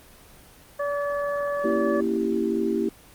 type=harmonic tone; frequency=574 Hz; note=D5; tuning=40 cents flat; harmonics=1 / 2 / 3; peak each=-25 / -31 / -35 dBFS; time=0.79-2.01 s; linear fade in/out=10 ms
type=click train; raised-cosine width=1 ms; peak=-34 dBFS; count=46; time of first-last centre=1.1-2.161 s; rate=42.4 Hz
type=chord; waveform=sine; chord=A# diminished seventh; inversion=none; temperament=equal; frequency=233.1 / 277.2 / 329.6 / 392 Hz; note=A#3 / C#4 / E4 / G4; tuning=0 / 0 / 0 / 0 cents; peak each=-27 / -32 / -26 / -26 dBFS; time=1.64-2.89 s; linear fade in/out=5 ms
effects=pink hiss -50 dBFS RMS until 3.14 s + Opus 24 kbps